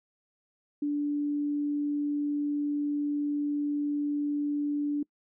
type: tone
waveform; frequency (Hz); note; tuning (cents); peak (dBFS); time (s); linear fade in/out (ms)
sine; 291.5; D4; -13; -26; 0.82-5.03; 5
effects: noise-tail reverb RT60 0.1 s tail -25 dB re dry